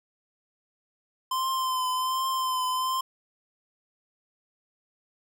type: tone with vibrato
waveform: square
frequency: 1034 Hz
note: C6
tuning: 21 cents flat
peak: -26 dBFS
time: 1.31-3.01 s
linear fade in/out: 5 ms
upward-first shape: triangle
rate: 1.3 Hz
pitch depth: 34 cents each way
effects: none